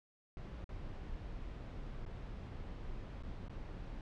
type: noise with dropouts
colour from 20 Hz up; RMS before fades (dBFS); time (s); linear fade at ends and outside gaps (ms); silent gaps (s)
brown; -45; 0.37-4.01; 1; 0.643-0.691 / 2.052-2.062 / 3.226-3.234 / 3.483-3.496
effects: low-pass 4000 Hz 12 dB/octave